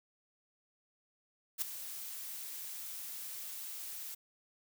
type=noise with ADSR envelope; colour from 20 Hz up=blue; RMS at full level=-32 dBFS; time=1.58-4.15 s; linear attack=38 ms; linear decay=6 ms; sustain=-12 dB; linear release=10 ms; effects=none